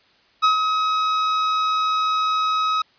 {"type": "tone with ADSR envelope", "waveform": "45% pulse", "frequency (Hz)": 1273, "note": "D#6", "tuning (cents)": 39, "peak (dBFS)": -12, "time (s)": [0.42, 2.82], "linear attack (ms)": 23, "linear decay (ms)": 120, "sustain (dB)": -6, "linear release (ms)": 5, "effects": ["white hiss -57 dBFS RMS until 2.98 s", "resampled to 11025 Hz"]}